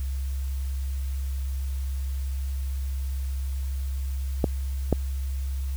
clicks, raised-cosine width 2 ms, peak -7 dBFS, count 2, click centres 4.442 / 4.927 s, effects added 67 Hz sine -26 dBFS peak until 5.76 s + white hiss -49 dBFS RMS until 5.76 s

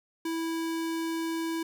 square tone, 328.2 Hz, E4, 8 cents flat, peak -30 dBFS, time 0.25-1.63 s, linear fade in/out 5 ms, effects none

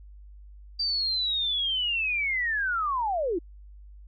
sine linear sweep, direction down, 4699 to 311.1 Hz, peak -24 dBFS, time 0.79-3.39 s, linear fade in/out 10 ms, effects added 50 Hz sine -44 dBFS peak until 4.07 s + MP3 64 kbps

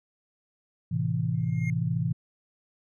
sine chord, A minor, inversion none, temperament equal, 110 / 130.81 / 164.81 Hz, A2 / C3 / E3, 0 / 0 / 0 cents, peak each -30 / -29 / -28 dBFS, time 0.91-2.13 s, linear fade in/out 10 ms
triangle tone with exponential growth, 2131 Hz, C7, 31 cents sharp, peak -31 dBFS, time 1.34-1.7 s, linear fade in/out 2 ms, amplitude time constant 77 ms
effects none

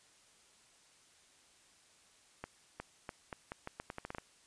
accelerating click train, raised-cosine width 0.5 ms, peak -26 dBFS, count 13, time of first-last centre 2.44-4.184 s, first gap 360 ms, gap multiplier 0.81, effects white hiss -65 dBFS RMS until 4.46 s + resampled to 22050 Hz

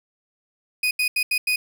35% pulse tone bursts at uneven times, 2489 Hz, D#7, in tune, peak -17 dBFS, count 5, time 0.83-0.91 / 0.99-1.08 / 1.16-1.23 / 1.31-1.38 / 1.47-1.56 s, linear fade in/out 5 ms, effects none

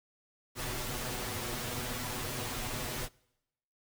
pink noise with comb filter, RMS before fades -37 dBFS, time 0.55-3.09 s, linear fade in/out 50 ms, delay 8.1 ms, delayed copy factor +0.75, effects noise-tail reverb RT60 0.9 s tail -25 dB re dry

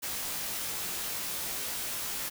white noise with comb filter, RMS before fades -35 dBFS, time 0.02-2.3 s, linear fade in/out 20 ms, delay 18 ms, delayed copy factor -0.9, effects none

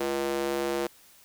square tone with high-pass filter, 69.3 Hz, C#2, in tune, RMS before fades -29 dBFS, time 0-0.87 s, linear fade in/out 5 ms, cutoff 400 Hz, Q 2.5, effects white hiss -56 dBFS RMS until 1.24 s

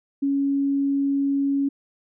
sine tone, 278.1 Hz, C#4, 6 cents sharp, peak -19 dBFS, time 0.22-1.69 s, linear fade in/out 10 ms, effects none

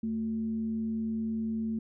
sine tone with frequency modulation, 222.6 Hz, A3, 20 cents sharp, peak -29 dBFS, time 0.03-1.79 s, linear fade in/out 5 ms, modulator 143 Hz, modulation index 0.24, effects none

